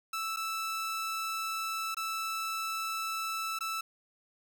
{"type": "tone with dropouts", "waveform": "sawtooth", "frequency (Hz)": 1318.5, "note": "E6", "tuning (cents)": 0, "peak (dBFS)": -29, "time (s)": [0.13, 3.81], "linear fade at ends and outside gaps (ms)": 5, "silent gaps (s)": [[0.363, 0.369], [1.946, 1.968], [3.589, 3.607]], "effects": []}